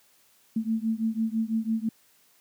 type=beating tone pair; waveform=sine; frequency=220.6 / 226.6 Hz; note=A3 / A#3; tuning=+5 / -49 cents; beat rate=6 Hz; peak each=-27 / -28 dBFS; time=0.56-1.89 s; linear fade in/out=5 ms; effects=white hiss -62 dBFS RMS until 2.4 s + high-pass 100 Hz 12 dB/octave